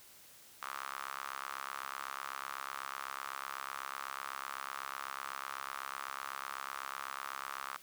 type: tone with high-pass filter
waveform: sawtooth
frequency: 68 Hz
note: C#2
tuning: 33 cents flat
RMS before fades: -43 dBFS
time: 0.62-7.77 s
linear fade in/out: 0 ms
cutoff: 1200 Hz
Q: 4.3
effects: white hiss -58 dBFS RMS until 7.82 s